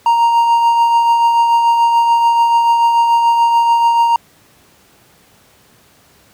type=tone with tremolo; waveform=triangle; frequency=932.3 Hz; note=A#5; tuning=in tune; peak=-5 dBFS; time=0.06-4.16 s; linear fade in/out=2 ms; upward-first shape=triangle; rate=6.9 Hz; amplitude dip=40%; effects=pink hiss -49 dBFS RMS until 6.33 s + high-pass 80 Hz 12 dB/octave